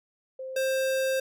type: tone pair in turn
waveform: sine / square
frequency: 523.3 / 528.5 Hz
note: C5 / C5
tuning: 0 / +17 cents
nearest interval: unison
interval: 17 cents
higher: second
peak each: -34 / -25 dBFS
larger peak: second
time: 0.39-0.56 / 0.56-1.2 s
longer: second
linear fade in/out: 5 ms
effects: none